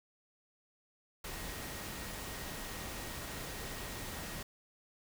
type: tone in noise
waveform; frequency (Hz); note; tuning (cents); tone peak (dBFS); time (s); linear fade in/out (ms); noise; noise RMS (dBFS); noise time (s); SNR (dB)
sine; 1882; A#6; +16; -54; 1.24-4.43; 5; pink; -43; 1.24-4.43; -14
effects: none